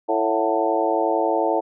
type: harmonic tone with a mistuned harmonic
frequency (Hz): 111.1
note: A2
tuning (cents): +17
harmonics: 3 / 4 / 5 / 6 / 7 / 8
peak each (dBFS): -25 / -25 / -25 / -25 / -25 / -25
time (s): 0.08-1.61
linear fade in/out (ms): 20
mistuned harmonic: 7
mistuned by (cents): -72
effects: none